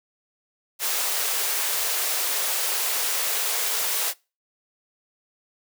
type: high-pass noise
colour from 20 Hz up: white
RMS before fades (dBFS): -25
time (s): 0.79-4.14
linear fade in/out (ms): 50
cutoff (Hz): 390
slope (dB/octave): 48
effects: noise-tail reverb RT60 0.3 s tail -24 dB re dry